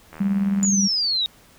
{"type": "click train", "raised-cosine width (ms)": 0.5, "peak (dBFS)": -24, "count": 42, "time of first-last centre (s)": [0.13, 0.65], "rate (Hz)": 78.9}
{"type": "tone with tremolo", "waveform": "sine", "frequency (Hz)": 197.4, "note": "G3", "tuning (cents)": 12, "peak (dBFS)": -16, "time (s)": [0.2, 0.88], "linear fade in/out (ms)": 10, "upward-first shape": "sine", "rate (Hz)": 19, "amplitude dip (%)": 45}
{"type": "exponential sweep", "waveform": "sine", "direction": "down", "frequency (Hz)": [7040, 3730], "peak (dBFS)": -19, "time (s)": [0.63, 1.26], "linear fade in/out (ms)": 0}
{"effects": ["pink hiss -52 dBFS RMS until 1.58 s"]}